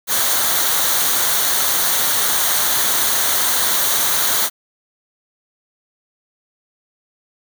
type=noise with comb filter; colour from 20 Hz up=white; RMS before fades=-17 dBFS; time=0.07-4.5 s; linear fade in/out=50 ms; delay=0.39 ms; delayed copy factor=-0.55; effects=none